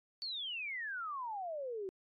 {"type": "exponential sweep", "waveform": "sine", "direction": "down", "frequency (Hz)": [4552, 368.2], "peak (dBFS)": -38, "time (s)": [0.22, 1.89], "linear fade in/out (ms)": 0, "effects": ["AAC 32 kbps"]}